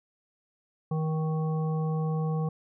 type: harmonic tone with a mistuned harmonic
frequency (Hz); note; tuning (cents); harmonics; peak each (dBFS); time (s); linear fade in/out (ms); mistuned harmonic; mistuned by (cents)
158; D#3; +27; 1 / 3 / 5 / 7; -26 / -36 / -40 / -43; 0.91-2.49; 5; 5; -26
effects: none